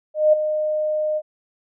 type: tone with ADSR envelope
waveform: sine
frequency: 613 Hz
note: D#5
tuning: 26 cents flat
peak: -9 dBFS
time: 0.14-1.22 s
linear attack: 190 ms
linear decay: 9 ms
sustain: -10 dB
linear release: 51 ms
effects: none